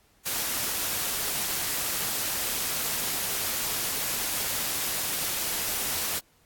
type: noise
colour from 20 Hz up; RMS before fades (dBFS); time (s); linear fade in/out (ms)
white; -29; 0.25-6.2; 20
effects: pink hiss -63 dBFS RMS until 6.45 s + AAC 64 kbps